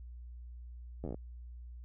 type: slowing click train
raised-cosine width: 2 ms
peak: -27 dBFS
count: 8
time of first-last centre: 1.04-1.144 s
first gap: 11 ms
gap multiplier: 1.1
effects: added 60 Hz sine -45 dBFS peak until 1.84 s